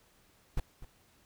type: noise with echo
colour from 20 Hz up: brown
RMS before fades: -28 dBFS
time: 0.57-0.6 s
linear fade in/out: 5 ms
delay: 250 ms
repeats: 1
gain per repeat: -15 dB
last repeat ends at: 0.85 s
effects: pink hiss -66 dBFS RMS until 1.25 s